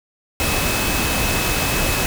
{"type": "tone in noise", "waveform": "sine", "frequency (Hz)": 2579, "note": "E7", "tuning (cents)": -39, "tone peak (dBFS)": -27, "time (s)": [0.4, 2.06], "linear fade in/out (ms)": 0, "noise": "pink", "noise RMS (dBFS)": -20, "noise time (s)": [0.4, 2.06], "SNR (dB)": -10, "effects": []}